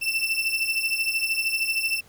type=beating tone pair; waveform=35% pulse; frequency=2665 / 2678 Hz; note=E7 / E7; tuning=+18 / +27 cents; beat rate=13 Hz; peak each=-24 / -25 dBFS; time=0.01-2.01 s; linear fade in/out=20 ms; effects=pink hiss -55 dBFS RMS until 2.08 s